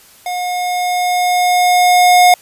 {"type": "tone with level ramp", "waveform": "square", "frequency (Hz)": 720, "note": "F#5", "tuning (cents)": -47, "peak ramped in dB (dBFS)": [-19, -5], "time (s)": [0.26, 2.34], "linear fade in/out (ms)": 2, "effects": ["white hiss -44 dBFS RMS until 2.41 s", "resampled to 32000 Hz"]}